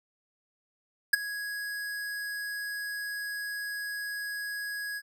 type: tone with ADSR envelope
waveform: square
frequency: 1663 Hz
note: G#6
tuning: 2 cents sharp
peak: -16 dBFS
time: 1.13-5.02 s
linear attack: 7 ms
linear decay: 15 ms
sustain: -18 dB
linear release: 50 ms
effects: none